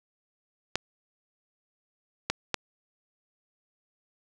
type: clicks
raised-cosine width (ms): 0.2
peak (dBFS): -8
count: 3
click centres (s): 0.756 / 2.3 / 2.543
effects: none